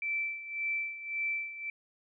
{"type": "tone with tremolo", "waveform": "sine", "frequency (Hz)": 2330, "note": "D7", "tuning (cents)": -14, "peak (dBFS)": -29, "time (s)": [0.02, 1.7], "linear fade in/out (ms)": 2, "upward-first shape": "sine", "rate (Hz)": 1.8, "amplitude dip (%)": 75, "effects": []}